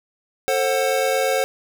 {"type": "chord", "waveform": "square", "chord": "F# diminished", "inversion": "first", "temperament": "just", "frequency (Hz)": [444, 532.8, 740], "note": ["A4", "C5", "F#5"], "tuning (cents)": [16, 31, 0], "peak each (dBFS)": [-25, -21, -25], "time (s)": [0.48, 1.44], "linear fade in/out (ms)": 0, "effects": []}